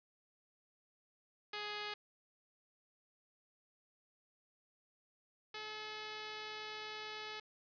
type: tone pair in turn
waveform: 5% pulse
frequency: 417.4 / 428.9 Hz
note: G#4 / A4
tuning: +9 / -44 cents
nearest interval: unison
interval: 47 cents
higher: second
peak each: -29 / -32 dBFS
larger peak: first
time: 1.53-1.94 / 5.54-7.4 s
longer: second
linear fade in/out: 5 ms
effects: resampled to 11025 Hz + 10-bit